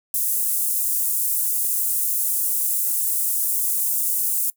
pink high-pass noise, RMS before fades -22 dBFS, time 0.14-4.5 s, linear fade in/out 2 ms, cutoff 9300 Hz, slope 24 dB/octave, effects noise-tail reverb RT60 0.1 s tail -22 dB re dry

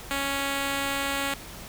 5% pulse tone, 277.2 Hz, C#4, in tune, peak -15 dBFS, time 0.11-1.34 s, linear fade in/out 0 ms, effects added 50 Hz sine -50 dBFS peak until 1.68 s + pink hiss -42 dBFS RMS until 1.68 s

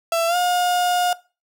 35% pulse tone with pitch glide, 667 to 714.9 Hz, E5 to F5, +20 to +40 cents, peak -16 dBFS, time 0.12-1.13 s, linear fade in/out 2 ms, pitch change +120 cents, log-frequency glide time 0.27-0.36 s, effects noise-tail reverb RT60 0.3 s tail -19 dB re dry

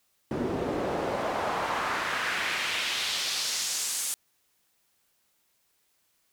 pink noise with band-pass filter sweep, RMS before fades -30 dBFS, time 0.31-4.14 s, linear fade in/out 0 ms, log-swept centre 300 to 9200 Hz, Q 1.4, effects white hiss -71 dBFS RMS until 6.32 s

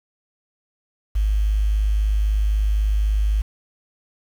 sine tone with quantisation, 51.91 Hz, G#1, in tune, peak -16 dBFS, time 1.15-3.42 s, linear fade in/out 10 ms, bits 7, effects none

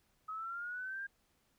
sine linear sweep, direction up, 1264 to 1615 Hz, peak -39 dBFS, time 0.28-1.07 s, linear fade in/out 10 ms, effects pink hiss -75 dBFS RMS until 1.58 s

